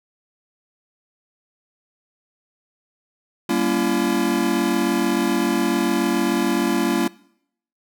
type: chord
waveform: square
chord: G diminished seventh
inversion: none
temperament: just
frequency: 196 / 235.2 / 282.2 / 338.7 Hz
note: G3 / Bb3 / Db4 / Fb4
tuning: 0 / +16 / +31 / +47 cents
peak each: -27 / -24 / -25 / -23 dBFS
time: 3.49-7.08 s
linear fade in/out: 5 ms
effects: noise-tail reverb RT60 0.7 s tail -22 dB re dry